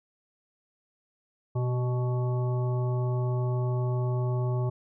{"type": "harmonic tone with a mistuned harmonic", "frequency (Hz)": 123.47, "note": "B2", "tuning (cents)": 0, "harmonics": [1, 3, 5, 7, 9], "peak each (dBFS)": [-25, -35, -39, -42, -44], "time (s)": [1.55, 4.7], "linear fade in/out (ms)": 10, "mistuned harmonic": 3, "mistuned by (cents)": 36, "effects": []}